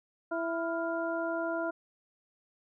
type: harmonic tone with a mistuned harmonic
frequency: 331.9 Hz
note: E4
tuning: 12 cents sharp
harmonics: 1 / 2 / 3 / 4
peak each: -35 / -33 / -41 / -37 dBFS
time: 0.31-1.71 s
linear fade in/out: 10 ms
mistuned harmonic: 4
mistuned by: +89 cents
effects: none